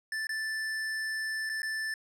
square tone with dropouts, 1760 Hz, A6, in tune, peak -32 dBFS, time 0.12-1.94 s, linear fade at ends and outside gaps 2 ms, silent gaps 0.27-0.292 / 1.493-1.497 / 1.62-1.63 s, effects low-pass 10000 Hz 12 dB/octave

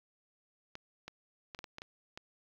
clicks, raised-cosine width 0.2 ms, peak -26 dBFS, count 8, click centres 0.754 / 1.08 / 1.548 / 1.59 / 1.642 / 1.784 / 1.819 / 2.175 s, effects low-pass 5000 Hz 12 dB/octave + 9-bit

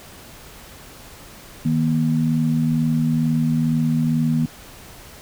sine tone pair together, 156.3 / 238.5 Hz, D#3 / A#3, +8 / +40 cents, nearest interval perfect fifth, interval 732 cents, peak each -19 dBFS, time 1.65-4.46 s, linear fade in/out 5 ms, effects pink hiss -42 dBFS RMS until 5.21 s

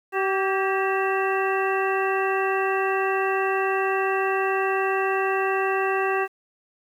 harmonic tone with a mistuned harmonic, 384.7 Hz, G4, 33 cents flat, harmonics 1 / 2 / 3 / 4 / 5 / 7, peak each -24 / -27 / -29 / -30 / -31 / -32 dBFS, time 0.12-6.28 s, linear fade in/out 50 ms, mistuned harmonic 4, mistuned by +57 cents, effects 9-bit

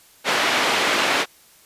white band-pass noise, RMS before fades -20 dBFS, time 0.24-1.26 s, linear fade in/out 50 ms, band 260 to 2700 Hz, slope 12 dB/octave, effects white hiss -52 dBFS RMS until 1.65 s + resampled to 32000 Hz

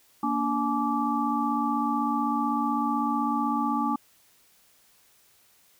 sine tone cluster, 233.1 / 289 / 851 / 1165 Hz, A#3 / D4 / G#5 / D6, 0 / -28 / +42 / -14 cents, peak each -29 dBFS, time 0.23-3.96 s, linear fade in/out 5 ms, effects white hiss -61 dBFS RMS until 5.79 s

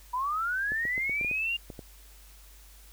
sine linear sweep, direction up, 964 to 2823 Hz, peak -27 dBFS, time 0.13-1.57 s, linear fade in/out 10 ms
clicks, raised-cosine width 2 ms, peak -27 dBFS, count 9, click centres 0.72 / 0.853 / 0.979 / 1.096 / 1.212 / 1.247 / 1.313 / 1.702 / 1.792 s
effects added 50 Hz sine -51 dBFS peak until 2.92 s + white hiss -56 dBFS RMS until 2.92 s

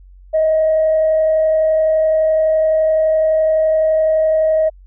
sine tone with frequency modulation, 631 Hz, D#5, 24 cents sharp, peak -10 dBFS, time 0.33-4.7 s, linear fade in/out 20 ms, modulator 31.8 Hz, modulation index 0.22, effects tanh soft clip ceiling -7 dBFS + added 46 Hz sine -39 dBFS peak until 4.86 s

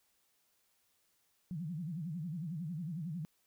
sine tone with vibrato, 164.81 Hz, E3, in tune, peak -37 dBFS, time 1.51-3.25 s, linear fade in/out 0 ms, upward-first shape sine, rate 11 Hz, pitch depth 200 cents each way, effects white hiss -75 dBFS RMS until 3.46 s

